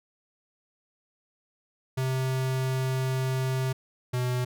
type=tone pair in turn; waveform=square; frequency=130.81 / 124.99 Hz; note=C3 / B2; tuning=0 / +21 cents; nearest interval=minor second; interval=79 cents; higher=first; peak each=-26 dBFS; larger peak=neither; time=1.97-3.73 / 4.13-4.45 s; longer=first; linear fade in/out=10 ms; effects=none